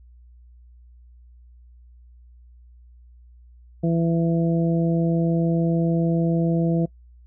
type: harmonic tone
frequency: 166.7 Hz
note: E3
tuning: 20 cents sharp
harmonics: 1 / 2 / 3 / 4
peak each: -19 / -25 / -29 / -31 dBFS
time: 3.83-6.86 s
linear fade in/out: 10 ms
effects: noise-tail reverb RT60 0.1 s tail -24 dB re dry + added 60 Hz sine -46 dBFS peak until 7.26 s